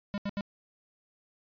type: tone bursts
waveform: square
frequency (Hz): 202.1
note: G#3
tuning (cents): -47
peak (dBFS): -31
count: 3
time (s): 0.14-0.409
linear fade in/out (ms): 0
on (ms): 39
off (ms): 76
effects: resampled to 11025 Hz